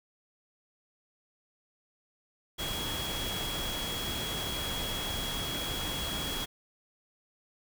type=tone in noise; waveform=sine; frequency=3322 Hz; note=G#7; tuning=in tune; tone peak=-36 dBFS; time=2.58-6.46 s; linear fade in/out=20 ms; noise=pink; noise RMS=-36 dBFS; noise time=2.58-6.46 s; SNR=-3 dB; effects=none